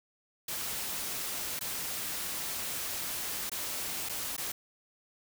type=noise with dropouts; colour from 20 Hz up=white; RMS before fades=-36 dBFS; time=0.48-4.52 s; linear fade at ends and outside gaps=5 ms; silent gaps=1.593-1.609 / 3.496-3.516 / 4.089-4.094 / 4.366-4.378 s; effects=none